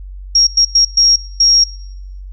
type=tone bursts at uneven times; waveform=sine; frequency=5588 Hz; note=F8; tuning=in tune; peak=-6 dBFS; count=5; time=0.35-0.47 / 0.57-0.65 / 0.75-0.85 / 0.97-1.16 / 1.4-1.64 s; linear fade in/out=5 ms; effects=noise-tail reverb RT60 1.0 s tail -24 dB re dry + added 47 Hz sine -27 dBFS peak until 2.32 s